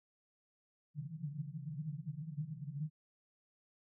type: band-pass noise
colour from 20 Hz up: white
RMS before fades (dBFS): -43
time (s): 0.94-2.9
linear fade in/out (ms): 50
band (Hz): 140 to 160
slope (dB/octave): 96
effects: none